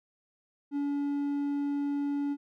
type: tone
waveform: triangle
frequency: 285.2 Hz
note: C#4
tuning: 49 cents sharp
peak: -26 dBFS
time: 0.71-2.37 s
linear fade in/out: 50 ms
effects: none